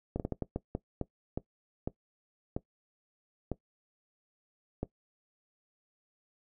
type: slowing click train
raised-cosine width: 2 ms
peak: -19 dBFS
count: 13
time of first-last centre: 0.16-4.83 s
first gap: 38 ms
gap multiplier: 1.38
effects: noise-tail reverb RT60 0.1 s tail -18 dB re dry